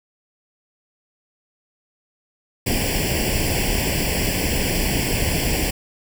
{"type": "noise with comb filter", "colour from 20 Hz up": "pink", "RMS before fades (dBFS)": -21, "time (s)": [2.66, 5.71], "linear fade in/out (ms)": 10, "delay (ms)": 0.39, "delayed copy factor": 0.95, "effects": []}